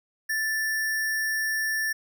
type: tone with sample-and-hold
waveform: sine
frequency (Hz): 1760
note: A6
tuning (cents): 0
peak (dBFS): -24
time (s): 0.29-1.93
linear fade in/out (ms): 10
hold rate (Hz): 7350
effects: none